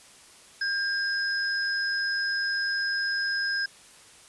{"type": "tone pair together", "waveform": "sine", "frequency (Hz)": [1604, 5092], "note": ["G6", "D#8"], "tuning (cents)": [39, 39], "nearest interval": "octave + minor sixth", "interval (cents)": 2000, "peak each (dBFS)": [-26, -31], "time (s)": [0.61, 3.66], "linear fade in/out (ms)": 5, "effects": ["white hiss -52 dBFS RMS until 4.28 s", "resampled to 24000 Hz"]}